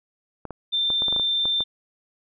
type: clicks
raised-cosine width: 1 ms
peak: -19 dBFS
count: 10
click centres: 0.453 / 0.507 / 0.903 / 1.021 / 1.083 / 1.126 / 1.163 / 1.197 / 1.455 / 1.606 s
type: tone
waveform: sine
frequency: 3576 Hz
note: A7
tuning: 27 cents sharp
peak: -20 dBFS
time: 0.72-1.64 s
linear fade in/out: 20 ms
effects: none